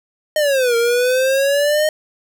square exponential two-way sweep, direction down then up, 621 to 462.1 to 621 Hz, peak -14 dBFS, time 0.36-1.89 s, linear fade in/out 2 ms, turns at 0.76 s, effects none

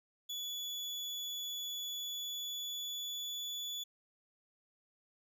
35% pulse tone with pitch glide, 3423 to 3445 Hz, A7 to A7, -48 to -37 cents, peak -37 dBFS, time 0.29-3.84 s, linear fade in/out 10 ms, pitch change +11 cents, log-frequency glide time 1.78-3.41 s, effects none

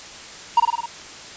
triangle tone with echo, 940 Hz, A#5, 14 cents sharp, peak -8 dBFS, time 0.57-0.6 s, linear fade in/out 5 ms, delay 52 ms, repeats 5, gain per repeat -3 dB, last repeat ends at 0.86 s, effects white hiss -38 dBFS RMS until 1.36 s + resampled to 16000 Hz

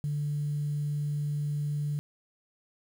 sine tone, 146.83 Hz, D3, in tune, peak -27 dBFS, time 0.04-1.99 s, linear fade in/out 0 ms, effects tanh soft clip ceiling -23 dBFS + 9-bit

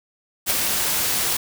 white noise with ADSR envelope, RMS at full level -18 dBFS, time 0.46-1.37 s, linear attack 44 ms, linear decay 11 ms, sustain -4 dB, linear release 6 ms, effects none

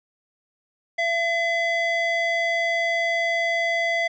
square tone with band-pass filter, 675 Hz, E5, 41 cents sharp, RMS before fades -23 dBFS, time 0.98-4.08 s, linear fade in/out 10 ms, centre 1800 Hz, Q 1.7, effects resampled to 16000 Hz

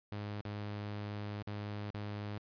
sawtooth tone with dropouts, 103.6 Hz, G#2, 4 cents flat, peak -35 dBFS, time 0.12-2.38 s, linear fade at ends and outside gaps 0 ms, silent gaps 0.411-0.452 / 1.425-1.473 / 1.904-1.944 s, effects resampled to 11025 Hz

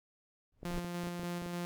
brown noise with exponential growth, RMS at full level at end -35 dBFS, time 0.52-0.79 s, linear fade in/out 2 ms, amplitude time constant 58 ms
clicks, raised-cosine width 2 ms, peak -32 dBFS, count 10, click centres 0.631 / 0.711 / 0.778 / 0.846 / 1.037 / 1.071 / 1.195 / 1.233 / 1.421 / 1.462 s
sawtooth tone with tremolo, 174.61 Hz, F3, in tune, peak -32 dBFS, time 0.65-1.65 s, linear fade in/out 0 ms, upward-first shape square, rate 3.4 Hz, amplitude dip 25%
effects none

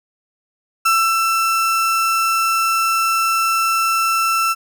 35% pulse tone with ADSR envelope, 1335 Hz, E6, 22 cents sharp, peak -10 dBFS, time 0.85-4.55 s, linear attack 10 ms, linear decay 280 ms, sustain -3 dB, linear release 35 ms, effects none

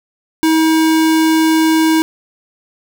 square tone, 319.4 Hz, D#4, 45 cents sharp, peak -10 dBFS, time 0.43-2.02 s, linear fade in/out 0 ms, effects none

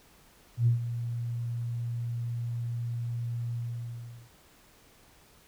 sine tone with ADSR envelope, 118.4 Hz, A#2, 27 cents sharp, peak -18 dBFS, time 0.57-4.31 s, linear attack 97 ms, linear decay 120 ms, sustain -12 dB, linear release 760 ms, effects tanh soft clip ceiling -14 dBFS + pink hiss -59 dBFS RMS until 5.47 s

